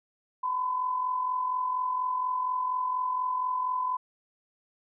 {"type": "tone with amplitude modulation", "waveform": "sine", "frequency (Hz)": 1010, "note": "B5", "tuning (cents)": 39, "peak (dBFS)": -24, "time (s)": [0.43, 3.97], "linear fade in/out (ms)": 10, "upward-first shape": "sine", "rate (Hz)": 44.2, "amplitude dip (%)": 50, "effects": []}